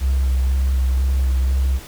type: tone with vibrato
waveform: triangle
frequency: 65.41 Hz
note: C2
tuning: in tune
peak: -11 dBFS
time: 0-1.8 s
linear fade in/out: 50 ms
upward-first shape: square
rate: 2 Hz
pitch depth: 19 cents each way
effects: tanh soft clip ceiling -12 dBFS + pink hiss -39 dBFS RMS until 1.87 s